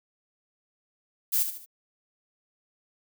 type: noise with echo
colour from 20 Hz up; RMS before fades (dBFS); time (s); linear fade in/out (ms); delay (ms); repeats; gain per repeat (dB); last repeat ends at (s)
violet; -24; 1.32-1.44; 20; 74; 3; -8; 1.662
effects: none